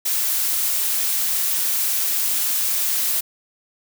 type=noise; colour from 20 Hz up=blue; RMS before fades=-21 dBFS; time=0.05-3.21 s; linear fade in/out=10 ms; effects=none